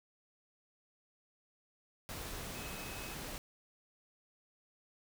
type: tone in noise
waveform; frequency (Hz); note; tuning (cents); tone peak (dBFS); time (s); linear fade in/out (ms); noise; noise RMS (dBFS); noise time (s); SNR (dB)
sine; 2560; D#7; +49; -51; 2.55-3.14; 0; pink; -44; 2.09-3.38; -10
effects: none